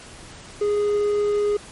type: tone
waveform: triangle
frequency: 413.7 Hz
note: G#4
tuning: 7 cents flat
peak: -16 dBFS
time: 0.61-1.57 s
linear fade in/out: 5 ms
effects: pink hiss -42 dBFS RMS until 1.71 s + MP3 48 kbps